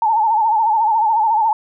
sine tone with vibrato, 880 Hz, A5, in tune, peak -12 dBFS, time 0.02-1.53 s, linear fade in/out 2 ms, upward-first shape sine, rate 14 Hz, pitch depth 86 cents each way, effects none

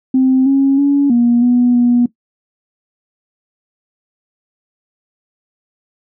sine tone with pitch steps, 260.8 / 273.1 / 282.3 / 238.5 / 244.8 / 242.1 Hz, C4 / C#4 / C#4 / A#3 / B3 / B3, -5 / -26 / +32 / +40 / -15 / -34 cents, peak -7 dBFS, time 0.14-2.06 s, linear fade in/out 5 ms, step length 320 ms, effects noise-tail reverb RT60 0.1 s tail -17 dB re dry + tanh soft clip ceiling -3 dBFS

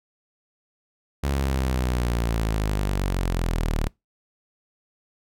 sawtooth linear sweep, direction down, 70.4 to 36.7 Hz, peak -18 dBFS, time 1.23-3.88 s, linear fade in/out 10 ms, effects noise-tail reverb RT60 0.2 s tail -25 dB re dry

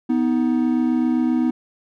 triangle tone pair together, 248.1 / 315.7 Hz, B3 / D#4, +8 / +25 cents, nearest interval major third, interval 417 cents, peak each -16 / -19 dBFS, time 0.09-1.51 s, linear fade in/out 10 ms, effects none

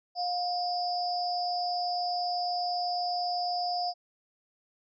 sine tone cluster, 712 / 4814 / 5250 Hz, F5 / D8 / E8, +33 / +42 / -8 cents, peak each -29 / -36 / -38 dBFS, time 0.15-3.94 s, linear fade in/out 50 ms, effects none

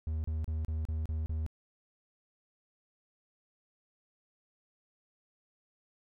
triangle tone bursts, 78.7 Hz, D#2, 20 cents sharp, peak -29 dBFS, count 7, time 0.07-1.464 s, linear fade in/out 0 ms, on 170 ms, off 34 ms, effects none

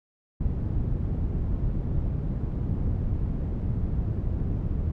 white low-pass noise, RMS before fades -27 dBFS, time 0.4-4.92 s, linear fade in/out 10 ms, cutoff 110 Hz, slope 12 dB/octave, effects none

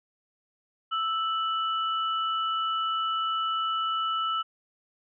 sine tone pair together, 1318.5 / 2960 Hz, E6 / F#7, 0 / 0 cents, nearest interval octave + major second, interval 1400 cents, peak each -26 / -33 dBFS, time 0.91-4.43 s, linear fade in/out 20 ms, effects none

